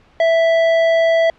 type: tone with tanh clipping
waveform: sine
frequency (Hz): 659.3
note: E5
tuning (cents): 0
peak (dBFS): -13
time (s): 0.2-1.3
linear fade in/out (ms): 2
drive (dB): 17
effects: pink hiss -51 dBFS RMS until 1.38 s + low-pass 3000 Hz 12 dB/octave